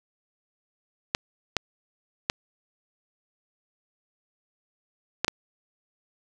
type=clicks; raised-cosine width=0.2 ms; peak=-5 dBFS; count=5; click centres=1.149 / 1.567 / 2.299 / 5.246 / 5.281 s; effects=none